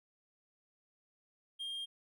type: tone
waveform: triangle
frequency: 3213 Hz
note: G7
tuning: 42 cents sharp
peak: -37 dBFS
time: 1.59-1.86 s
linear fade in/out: 20 ms
effects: none